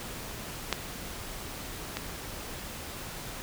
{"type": "clicks", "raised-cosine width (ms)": 0.2, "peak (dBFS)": [-8, -14], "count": 2, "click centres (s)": [0.727, 1.97], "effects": ["pink hiss -40 dBFS RMS until 3.42 s"]}